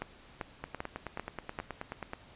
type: two click trains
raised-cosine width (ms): 0.5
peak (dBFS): -22 / -20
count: 15 / 5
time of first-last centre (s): 0.64-2.134 / 0.02-1.589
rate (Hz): 9.37 / 2.55
effects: pink hiss -56 dBFS RMS until 2.35 s + resampled to 8000 Hz